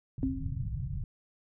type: low-pass noise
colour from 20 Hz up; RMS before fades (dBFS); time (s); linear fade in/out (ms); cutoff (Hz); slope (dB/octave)
white; -35; 0.18-1.04; 2; 150; 48
type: tone with exponential decay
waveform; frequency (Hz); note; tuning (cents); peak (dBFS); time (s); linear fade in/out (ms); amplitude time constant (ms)
sine; 265.6; C4; +26; -25; 0.23-0.69; 1; 100
effects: none